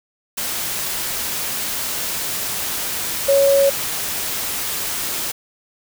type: tone in noise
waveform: sine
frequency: 554.4 Hz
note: C#5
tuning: in tune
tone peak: -11 dBFS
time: 3.28-3.7 s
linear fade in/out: 10 ms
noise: white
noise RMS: -24 dBFS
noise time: 0.37-5.32 s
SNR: +10 dB
effects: none